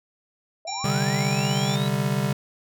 sine linear sweep, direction up, 622.3 to 3951 Hz, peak -33 dBFS, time 0.65-1.88 s, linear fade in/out 2 ms
harmonic tone, 789 Hz, G5, 11 cents sharp, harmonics 1 / 3 / 5 / 7 / 9, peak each -33 / -38 / -38 / -34 / -36 dBFS, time 0.67-1.76 s, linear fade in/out 10 ms
square chord, C suspended second, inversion none, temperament just, 130.81 / 147.16 / 196.22 Hz, C3 / D3 / G3, 0 / +4 / +2 cents, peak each -27 dBFS, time 0.84-2.33 s, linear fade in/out 5 ms
effects none

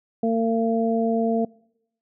harmonic tone, 227.3 Hz, A#3, 43 cents flat, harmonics 1 / 2 / 3, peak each -21 / -24 / -26 dBFS, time 0.23-1.45 s, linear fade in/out 5 ms, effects noise-tail reverb RT60 0.8 s tail -25 dB re dry

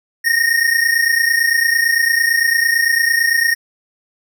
square tone pair together, 1835.8 / 1864.7 Hz, A#6 / A#6, -27 / 0 cents, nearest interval unison, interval 27 cents, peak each -16 dBFS, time 0.24-3.55 s, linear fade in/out 20 ms, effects none

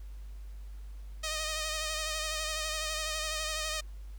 5% pulse tone with vibrato, 622.3 Hz, D#5, in tune, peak -21 dBFS, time 1.23-3.81 s, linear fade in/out 10 ms, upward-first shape sine, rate 12 Hz, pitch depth 34 cents each way, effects added 50 Hz sine -41 dBFS peak until 4.18 s + pink hiss -64 dBFS RMS until 4.18 s

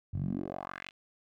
10% pulse tone with band-pass filter sweep, 46.25 Hz, F#1, in tune, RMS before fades -37 dBFS, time 0.13-0.91 s, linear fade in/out 10 ms, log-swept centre 94 to 3100 Hz, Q 3.1, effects none

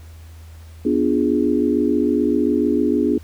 sine chord, B diminished seventh, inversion none, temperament equal, 246.9 / 293.7 / 349.2 / 415.3 Hz, B3 / D4 / F4 / Ab4, 0 / 0 / 0 / 0 cents, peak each -20 / -19 / -22 / -22 dBFS, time 0.85-3.18 s, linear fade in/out 5 ms, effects added 81 Hz sine -37 dBFS peak until 3.23 s + pink hiss -51 dBFS RMS until 3.23 s

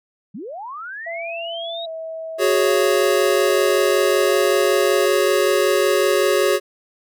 sine linear sweep, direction up, 162.8 to 3852 Hz, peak -29 dBFS, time 0.34-1.86 s, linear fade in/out 10 ms
sine tone with vibrato, 659.3 Hz, E5, in tune, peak -27 dBFS, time 1.06-5.06 s, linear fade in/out 10 ms, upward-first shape square, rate 0.62 Hz, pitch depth 33 cents each way
square chord, F# suspended second, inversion none, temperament equal, 370 / 415.3 / 554.4 Hz, F#4 / G#4 / C#5, 0 / 0 / 0 cents, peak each -20 dBFS, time 2.38-6.6 s, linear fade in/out 50 ms
effects none

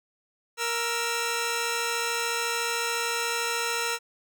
10% pulse tone pair together, 468.6 / 1332 Hz, A#4 / E6, +9 / +18 cents, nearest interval octave + tritone, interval 1809 cents, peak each -20 / -22 dBFS, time 0.57-3.99 s, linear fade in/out 50 ms, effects none

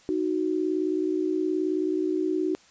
sine tone pair together, 311.1 / 370 Hz, D#4 / F#4, 0 / 0 cents, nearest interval minor third, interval 300 cents, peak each -26 dBFS, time 0.09-2.55 s, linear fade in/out 0 ms, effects white hiss -56 dBFS RMS until 2.7 s + resampled to 16000 Hz

